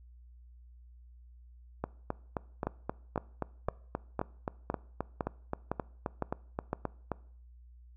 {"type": "two click trains", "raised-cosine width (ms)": 1, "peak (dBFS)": [-17, -18], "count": [9, 21], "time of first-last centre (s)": [[2.67, 6.731], [1.84, 7.117]], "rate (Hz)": [1.97, 3.79], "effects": ["noise-tail reverb RT60 0.6 s tail -22 dB re dry", "added 60 Hz sine -52 dBFS peak until 7.96 s"]}